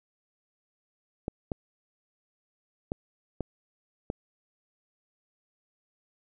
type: clicks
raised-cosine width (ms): 2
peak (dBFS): -17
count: 5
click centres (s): 1.281 / 1.518 / 2.919 / 3.407 / 4.101
effects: none